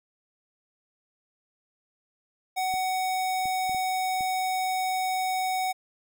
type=tone; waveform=square; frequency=748 Hz; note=F#5; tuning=19 cents sharp; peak=-26 dBFS; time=2.56-5.73 s; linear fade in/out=20 ms
type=clicks; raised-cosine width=3 ms; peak=-31 dBFS; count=5; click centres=2.74 / 3.456 / 3.695 / 3.747 / 4.208 s
effects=none